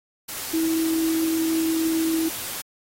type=tone in noise; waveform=sine; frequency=324.1 Hz; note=E4; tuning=29 cents flat; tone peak=-20 dBFS; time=0.53-2.29 s; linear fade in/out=10 ms; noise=white; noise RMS=-32 dBFS; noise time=0.28-2.62 s; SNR=+9 dB; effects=AAC 48 kbps